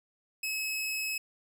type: tone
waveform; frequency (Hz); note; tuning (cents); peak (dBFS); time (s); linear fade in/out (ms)
sawtooth; 2574; E7; -42; -28; 0.43-1.18; 5
effects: none